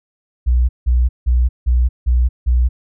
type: tone bursts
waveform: sine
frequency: 61.3 Hz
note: B1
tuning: 12 cents flat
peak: -10 dBFS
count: 6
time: 0.46-2.69 s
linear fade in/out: 20 ms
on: 230 ms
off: 170 ms
effects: none